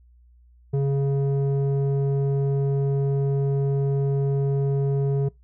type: tone with low-pass filter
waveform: square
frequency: 138.59 Hz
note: C#3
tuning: in tune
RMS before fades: -22 dBFS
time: 0.73-5.29 s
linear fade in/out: 10 ms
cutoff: 410 Hz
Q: 1.4
effects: noise-tail reverb RT60 0.2 s tail -24 dB re dry + added 60 Hz sine -51 dBFS peak until 5.43 s